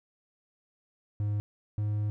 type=tone pair in turn; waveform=triangle; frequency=103.83 / 104.92 Hz; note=G#2 / G#2; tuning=0 / +18 cents; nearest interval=unison; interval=18 cents; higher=second; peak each=-25 dBFS; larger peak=neither; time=1.2-1.4 / 1.78-2.1 s; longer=second; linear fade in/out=0 ms; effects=none